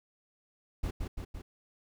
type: noise with echo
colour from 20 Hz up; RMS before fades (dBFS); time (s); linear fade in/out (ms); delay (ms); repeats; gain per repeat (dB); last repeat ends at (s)
brown; -32; 0.83-0.91; 10; 170; 3; -3; 1.42
effects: none